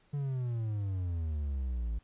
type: exponential sweep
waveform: triangle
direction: down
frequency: 146.2 to 53.9 Hz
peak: -29 dBFS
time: 0.13-1.99 s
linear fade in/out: 10 ms
effects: pink hiss -68 dBFS RMS until 2.03 s + resampled to 8000 Hz